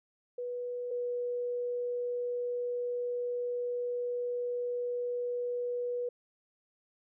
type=tone pair in turn; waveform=sine; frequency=489.7 / 487.4 Hz; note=B4 / B4; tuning=-15 / -23 cents; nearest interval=unison; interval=8 cents; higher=first; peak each=-34 / -31 dBFS; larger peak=second; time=0.38-0.91 / 0.91-6.09 s; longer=second; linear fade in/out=5 ms; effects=none